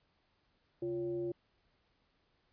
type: tone with frequency modulation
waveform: sine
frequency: 349.2 Hz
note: F4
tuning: in tune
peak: -34 dBFS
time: 0.82-1.32 s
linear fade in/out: 5 ms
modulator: 213 Hz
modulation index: 0.5
effects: pink hiss -75 dBFS RMS until 2.52 s + resampled to 11025 Hz